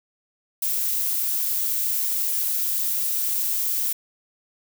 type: noise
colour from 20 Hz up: violet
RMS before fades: -24 dBFS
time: 0.62-3.93 s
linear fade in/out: 5 ms
effects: none